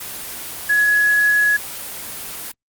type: tone in noise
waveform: sine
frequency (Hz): 1683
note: G#6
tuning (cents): +23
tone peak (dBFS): -12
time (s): 0.69-1.57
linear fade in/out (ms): 10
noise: white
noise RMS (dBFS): -30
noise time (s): 0-2.52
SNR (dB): +15
effects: Opus 24 kbps